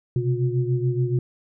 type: tone cluster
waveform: sine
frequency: 125.9 / 132.9 / 357.8 Hz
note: B2 / C3 / F4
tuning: +34 / +27 / +42 cents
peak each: -22 / -25 / -27 dBFS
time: 0.16-1.19 s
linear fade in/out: 2 ms
effects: none